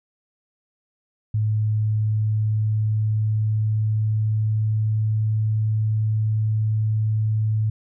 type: tone with pitch glide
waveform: sine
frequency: 107.6 to 108.6 Hz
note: A2 to A2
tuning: -38 to -22 cents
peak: -18 dBFS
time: 1.34-7.7 s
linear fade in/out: 5 ms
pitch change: +16 cents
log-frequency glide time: 1.7-5.36 s
effects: none